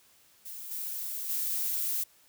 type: noise with level steps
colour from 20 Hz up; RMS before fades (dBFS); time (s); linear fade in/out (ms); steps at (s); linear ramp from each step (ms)
violet; -42 / -36 / -31; 0.45-2.04; 10; 0.71 / 1.29; 5
effects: white hiss -62 dBFS RMS until 2.28 s